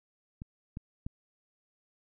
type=clicks; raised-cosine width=5 ms; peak=-28 / -26 / -24 dBFS; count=3; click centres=0.419 / 0.771 / 1.065 s; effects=none